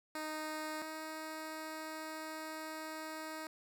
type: tone pair in turn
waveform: 10% pulse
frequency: 310 / 314.3 Hz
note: D#4 / D#4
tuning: -6 / +18 cents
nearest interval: unison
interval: 24 cents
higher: second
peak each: -31 / -34 dBFS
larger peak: first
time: 0.15-0.82 / 0.82-3.47 s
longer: second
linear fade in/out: 2 ms
effects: none

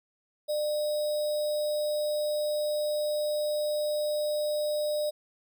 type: tone with sample-and-hold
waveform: sine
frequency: 600 Hz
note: D5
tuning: 37 cents sharp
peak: -26 dBFS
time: 0.48-5.11 s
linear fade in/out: 20 ms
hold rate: 4410 Hz
effects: none

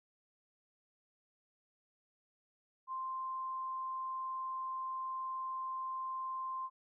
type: tone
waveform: sine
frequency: 1046.5 Hz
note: C6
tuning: in tune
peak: -37 dBFS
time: 2.87-6.7 s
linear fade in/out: 50 ms
effects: none

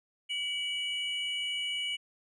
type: tone pair together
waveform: triangle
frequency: 2282 / 2938 Hz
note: C#7 / F#7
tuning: +50 / -13 cents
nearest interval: major third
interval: 437 cents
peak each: -35 / -31 dBFS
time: 0.29-1.97 s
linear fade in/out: 20 ms
effects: resampled to 24000 Hz

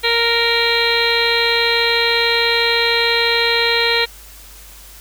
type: harmonic tone with a mistuned harmonic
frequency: 466.2 Hz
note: A#4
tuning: in tune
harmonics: 1 / 2 / 3 / 4 / 5 / 6 / 7 / 8 / 9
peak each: -20 / -24 / -26 / -21 / -20 / -26 / -24 / -24 / -20 dBFS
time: 0.03-4.06 s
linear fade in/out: 20 ms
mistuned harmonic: 9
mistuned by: -42 cents
effects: added 50 Hz sine -41 dBFS peak until 5 s + white hiss -41 dBFS RMS until 5 s

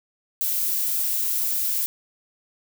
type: noise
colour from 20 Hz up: violet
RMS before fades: -24 dBFS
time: 0.41-1.86 s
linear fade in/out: 0 ms
effects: none

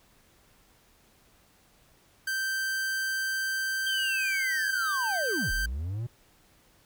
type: tone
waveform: 45% pulse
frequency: 1561 Hz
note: G6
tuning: 8 cents flat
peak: -28 dBFS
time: 2.27-5.66 s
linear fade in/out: 5 ms
type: linear two-way sweep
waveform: triangle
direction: down then up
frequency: 3200 to 30.37 to 123.2 Hz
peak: -28 dBFS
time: 3.86-6.07 s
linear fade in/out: 10 ms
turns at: 5.52 s
effects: pink hiss -62 dBFS RMS until 6.85 s

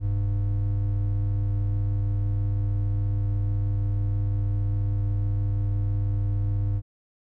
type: tone pair together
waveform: triangle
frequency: 42.3 / 100.6 Hz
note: E1 / G2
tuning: +45 / +45 cents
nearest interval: octave + minor third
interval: 1500 cents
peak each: -26 / -21 dBFS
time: 0-6.82 s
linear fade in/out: 50 ms
effects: none

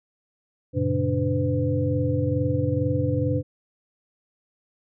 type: tone cluster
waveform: sine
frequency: 93.3 / 115.8 / 137.8 / 293.7 / 504 Hz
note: F#2 / A#2 / C#3 / D4 / B4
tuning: +15 / -11 / -10 / 0 / +35 cents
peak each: -27 dBFS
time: 0.73-3.43 s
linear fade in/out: 50 ms
effects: none

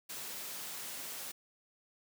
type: noise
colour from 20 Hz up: white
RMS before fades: -43 dBFS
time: 0.09-1.32 s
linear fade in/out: 10 ms
effects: high-pass 150 Hz 12 dB/octave

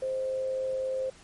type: tone with amplitude modulation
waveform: sine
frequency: 523.3 Hz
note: C5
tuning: in tune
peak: -26 dBFS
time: 0.02-1.1 s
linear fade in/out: 5 ms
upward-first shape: sine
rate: 104 Hz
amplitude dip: 35%
effects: pink hiss -54 dBFS RMS until 1.23 s + MP3 48 kbps

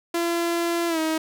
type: tone with pitch glide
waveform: sawtooth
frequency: 340.3 to 317.5 Hz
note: F4 to D#4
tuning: -45 to +35 cents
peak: -18 dBFS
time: 0.14-1.18 s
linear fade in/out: 5 ms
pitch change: -120 cents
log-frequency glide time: 0.88-0.99 s
effects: none

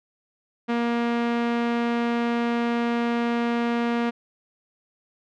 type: tone with low-pass filter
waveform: sawtooth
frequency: 235.9 Hz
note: A#3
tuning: 21 cents sharp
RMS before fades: -24 dBFS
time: 0.68-4.11 s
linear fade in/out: 20 ms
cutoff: 2600 Hz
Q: 0.85
effects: none

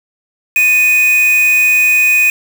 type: tone with quantisation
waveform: triangle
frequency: 2489 Hz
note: D#7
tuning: in tune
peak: -6 dBFS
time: 0.56-2.3 s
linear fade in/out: 2 ms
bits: 3
effects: none

